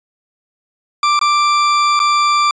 40% pulse tone with dropouts, 1177 Hz, D6, 3 cents sharp, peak -10 dBFS, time 1.03-2.51 s, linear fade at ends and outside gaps 2 ms, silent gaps 1.192-1.213 / 1.993-2 s, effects resampled to 16000 Hz

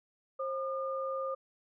sine tone pair together, 533 / 1210.4 Hz, C5 / D#6, +32 / -48 cents, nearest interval octave + major second, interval 1420 cents, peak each -34 / -37 dBFS, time 0.39-1.35 s, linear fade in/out 10 ms, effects none

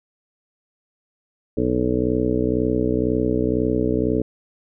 harmonic tone, 62 Hz, B1, 7 cents sharp, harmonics 1 / 2 / 3 / 4 / 5 / 6 / 7 / 8 / 9, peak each -29 / -28 / -30 / -24 / -23 / -35 / -23 / -31 / -31 dBFS, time 1.57-4.22 s, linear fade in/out 5 ms, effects none

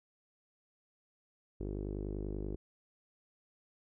sawtooth tone with low-pass filter, 50.3 Hz, G1, 45 cents sharp, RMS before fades -39 dBFS, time 1.6-2.56 s, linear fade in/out 5 ms, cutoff 380 Hz, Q 4, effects none

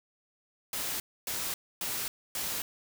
white noise bursts, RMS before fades -34 dBFS, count 4, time 0.73-2.62 s, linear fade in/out 2 ms, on 270 ms, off 270 ms, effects none

